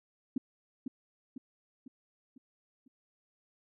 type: tone with echo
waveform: sine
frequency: 260.6 Hz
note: C4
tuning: 7 cents flat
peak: -27 dBFS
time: 0.36-0.38 s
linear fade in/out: 5 ms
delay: 500 ms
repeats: 5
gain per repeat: -6 dB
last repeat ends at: 2.88 s
effects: none